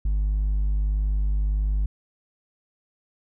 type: tone with hard clipping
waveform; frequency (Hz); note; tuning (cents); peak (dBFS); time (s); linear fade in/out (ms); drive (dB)
triangle; 50.8; G#1; -38; -19; 0.05-1.86; 5; 1
effects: none

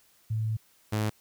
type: tone pair in turn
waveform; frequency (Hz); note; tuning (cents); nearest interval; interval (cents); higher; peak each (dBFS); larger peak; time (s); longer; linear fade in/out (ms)
sine / sawtooth; 110 / 107.12; A2 / A2; 0 / -46; unison; 46; first; -26 / -22; second; 0.3-0.57 / 0.92-1.1; first; 10
effects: white hiss -63 dBFS RMS until 1.2 s

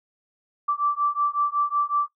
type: beating tone pair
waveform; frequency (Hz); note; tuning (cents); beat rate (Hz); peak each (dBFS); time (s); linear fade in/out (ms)
sine; 1164 / 1169.4; D6 / D6; -16 / -8; 5.4; -24; 0.68-2.08; 10
effects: noise-tail reverb RT60 0.1 s tail -18 dB re dry

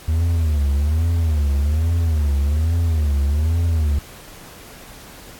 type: tone with vibrato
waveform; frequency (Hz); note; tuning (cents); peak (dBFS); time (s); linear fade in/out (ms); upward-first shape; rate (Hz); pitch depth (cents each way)
triangle; 77; D#2; -17; -13; 0.08-3.99; 5; sine; 1.2; 170
effects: pink hiss -41 dBFS RMS until 5.39 s + AAC 64 kbps

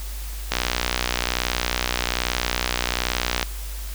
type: click train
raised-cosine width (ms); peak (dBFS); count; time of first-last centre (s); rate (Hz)
0.2; -3; 179; 0.52-3.428; 61.2
effects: added 50 Hz sine -29 dBFS peak until 3.94 s + white hiss -39 dBFS RMS until 3.94 s

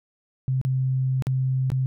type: tone with dropouts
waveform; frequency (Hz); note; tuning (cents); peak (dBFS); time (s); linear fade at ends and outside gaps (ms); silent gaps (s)
sine; 130.81; C3; 0; -20; 0.48-1.86; 0; 0.614-0.65 / 1.223-1.269 / 1.702-1.718
effects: none

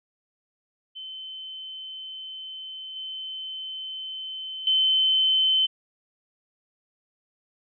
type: tone with level steps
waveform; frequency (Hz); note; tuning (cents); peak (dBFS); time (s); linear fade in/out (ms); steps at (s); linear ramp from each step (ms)
sine; 3067; G7; -38; -35 / -32 / -18; 0.95-5.67; 20; 2.96 / 4.67; 2
effects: none

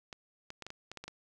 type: clicks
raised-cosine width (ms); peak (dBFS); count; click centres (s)
0.2; -26; 9; 0.128 / 0.504 / 0.623 / 0.666 / 0.704 / 0.916 / 0.973 / 1.04 / 1.08
effects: none

